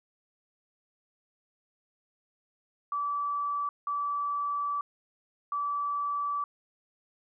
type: tone bursts at uneven times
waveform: sine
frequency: 1155 Hz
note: D6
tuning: 29 cents flat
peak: -28 dBFS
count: 3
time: 2.92-3.69 / 3.87-4.81 / 5.52-6.44 s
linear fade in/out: 2 ms
effects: none